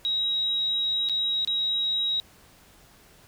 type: tone with dropouts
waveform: sine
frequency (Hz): 3826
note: A#7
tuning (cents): +44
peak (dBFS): -23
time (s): 0.05-2.2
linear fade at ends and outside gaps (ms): 0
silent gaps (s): 1.088-1.096 / 1.448-1.475
effects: pink hiss -55 dBFS RMS until 3.27 s